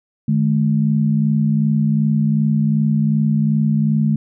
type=tone pair together; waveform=sine; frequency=151.25 / 213.9 Hz; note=D#3 / A3; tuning=-49 / -49 cents; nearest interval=tritone; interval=600 cents; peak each=-16 dBFS; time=0.28-4.16 s; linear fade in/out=5 ms; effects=none